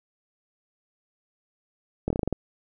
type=slowing click train; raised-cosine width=2 ms; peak=-12 dBFS; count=8; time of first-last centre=2.08-2.327 s; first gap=23 ms; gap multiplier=1.14; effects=none